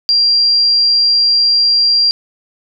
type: tone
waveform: sine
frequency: 4754 Hz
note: D8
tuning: 20 cents sharp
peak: -8 dBFS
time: 0.09-2.11 s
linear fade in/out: 0 ms
effects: none